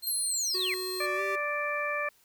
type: tone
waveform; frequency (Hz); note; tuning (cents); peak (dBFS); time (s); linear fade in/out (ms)
sawtooth; 4186; C8; 0; -32; 0.02-1.07; 20
type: linear sweep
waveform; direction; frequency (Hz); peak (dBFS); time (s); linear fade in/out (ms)
sine; down; 11840 to 1917; -28; 0.07-0.74; 0
type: tone with pitch glide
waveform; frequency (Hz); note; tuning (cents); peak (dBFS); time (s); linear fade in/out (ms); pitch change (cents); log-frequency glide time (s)
square; 370 to 389.5; F#4 to G4; 0 to -11; -35; 0.54-1.36; 10; +89; 1.15-1.21
type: harmonic tone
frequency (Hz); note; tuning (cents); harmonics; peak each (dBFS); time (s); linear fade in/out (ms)
587.3; D5; 0; 1 / 2 / 3 / 4; -34 / -34 / -34 / -34; 1-2.09; 5
effects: white hiss -64 dBFS RMS until 2.24 s